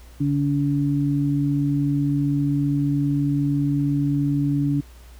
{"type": "tone pair together", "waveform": "sine", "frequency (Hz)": [142.6, 285.2], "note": ["C#3", "C#4"], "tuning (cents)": [49, 49], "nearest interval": "octave", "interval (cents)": 1200, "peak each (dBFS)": [-21, -21], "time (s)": [0.2, 4.81], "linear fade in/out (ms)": 10, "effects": ["added 60 Hz sine -42 dBFS peak until 5.19 s", "pink hiss -52 dBFS RMS until 5.19 s"]}